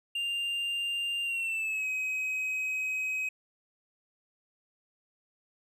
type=tone with pitch glide; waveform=triangle; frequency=2794 to 2533 Hz; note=F7 to D#7; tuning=0 to +30 cents; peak=-28 dBFS; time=0.15-3.29 s; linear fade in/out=5 ms; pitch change=-170 cents; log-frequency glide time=1.23-1.88 s; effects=none